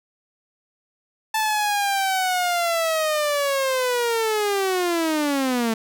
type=linear sweep; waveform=sawtooth; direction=down; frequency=880 to 220 Hz; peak=-16 dBFS; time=1.34-5.74 s; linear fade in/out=5 ms; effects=none